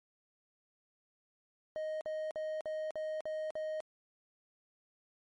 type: tone bursts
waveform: triangle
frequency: 623 Hz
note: D#5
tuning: 2 cents sharp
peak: -33 dBFS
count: 7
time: 1.76-3.804 s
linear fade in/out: 0 ms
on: 250 ms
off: 49 ms
effects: MP3 48 kbps